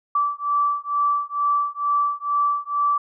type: beating tone pair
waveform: sine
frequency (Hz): 1159 / 1161.2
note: D6 / D6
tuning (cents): -23 / -20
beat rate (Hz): 2.2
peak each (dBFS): -22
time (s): 0.15-2.98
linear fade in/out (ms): 5
effects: none